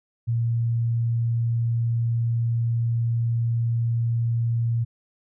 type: tone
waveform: sine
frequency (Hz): 116.54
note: A#2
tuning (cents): 0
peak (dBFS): -20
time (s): 0.27-4.85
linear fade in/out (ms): 20
effects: none